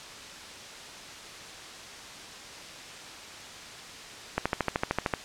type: click train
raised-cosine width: 0.5 ms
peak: -10 dBFS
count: 11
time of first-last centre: 4.38-5.138 s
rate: 13.2 Hz
effects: white hiss -43 dBFS RMS until 5.24 s + low-pass 6000 Hz 12 dB/octave

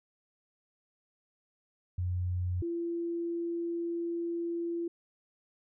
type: tone pair in turn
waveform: sine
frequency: 90 / 339.8 Hz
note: F#2 / F4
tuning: -47 / -47 cents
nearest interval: octave + major seventh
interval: 2300 cents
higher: second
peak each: -29 / -31 dBFS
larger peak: first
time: 1.98-2.62 / 2.62-4.88 s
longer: second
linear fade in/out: 5 ms
effects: none

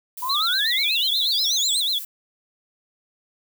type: noise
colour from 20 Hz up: violet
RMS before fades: -34 dBFS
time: 0.17-2.05 s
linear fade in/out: 5 ms
type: exponential sweep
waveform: sine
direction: up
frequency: 970 to 8860 Hz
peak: -24 dBFS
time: 0.22-1.81 s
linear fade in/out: 10 ms
type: tone with vibrato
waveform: sine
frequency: 3729 Hz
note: A#7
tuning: in tune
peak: -20 dBFS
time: 0.29-1.99 s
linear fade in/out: 10 ms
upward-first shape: sine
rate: 8.2 Hz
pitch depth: 190 cents each way
effects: none

